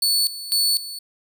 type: tone with tremolo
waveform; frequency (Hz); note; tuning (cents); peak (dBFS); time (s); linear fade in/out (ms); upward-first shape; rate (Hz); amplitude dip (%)
sawtooth; 4449; C#8; +5; -14; 0.02-0.99; 5; square; 2; 80
effects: none